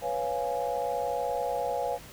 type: chord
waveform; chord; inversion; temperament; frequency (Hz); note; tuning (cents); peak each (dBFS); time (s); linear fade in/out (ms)
sine; C# dominant seventh; third; equal; 493.9 / 554.4 / 698.5 / 830.6; B4 / C#5 / E#5 / G#5; 0 / 0 / 0 / 0; -33; 0.01-1.99; 50
effects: pink hiss -48 dBFS RMS until 2.12 s